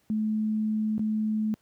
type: tone with dropouts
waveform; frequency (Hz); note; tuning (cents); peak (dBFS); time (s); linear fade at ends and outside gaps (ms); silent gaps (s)
sine; 215.9; A3; -33; -24; 0.1-1.54; 0; 0.98-0.994
effects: pink hiss -68 dBFS RMS until 1.61 s + high-pass 80 Hz 12 dB/octave